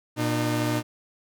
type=tone pair together; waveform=sawtooth; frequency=118.6 / 303.6 Hz; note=A#2 / D#4; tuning=+30 / -42 cents; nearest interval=octave + major third; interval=1628 cents; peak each=-22 dBFS; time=0.16-0.83 s; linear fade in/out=50 ms; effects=none